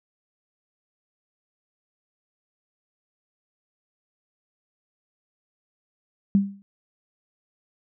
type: tone with exponential decay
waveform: sine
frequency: 198.3 Hz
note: G3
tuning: 20 cents sharp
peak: -12 dBFS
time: 6.35-6.62 s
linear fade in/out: 0 ms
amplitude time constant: 58 ms
effects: none